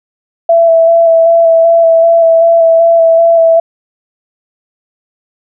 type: tone with vibrato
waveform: sine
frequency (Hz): 664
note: E5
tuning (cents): +12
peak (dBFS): -3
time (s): 0.49-3.6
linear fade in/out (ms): 5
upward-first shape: square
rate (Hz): 2.6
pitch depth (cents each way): 15
effects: none